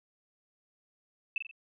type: tone with echo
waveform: sine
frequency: 2637 Hz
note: E7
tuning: in tune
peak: -28 dBFS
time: 1.36-1.38 s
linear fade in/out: 2 ms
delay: 44 ms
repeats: 3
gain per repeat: -6 dB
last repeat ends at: 1.512 s
effects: none